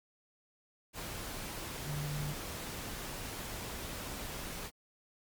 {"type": "tone in noise", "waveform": "sine", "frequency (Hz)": 146.83, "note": "D3", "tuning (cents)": 0, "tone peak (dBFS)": -36, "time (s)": [1.85, 2.35], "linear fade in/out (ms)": 50, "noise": "pink", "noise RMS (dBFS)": -42, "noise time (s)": [0.93, 4.71], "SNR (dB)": 3, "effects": ["Opus 48 kbps"]}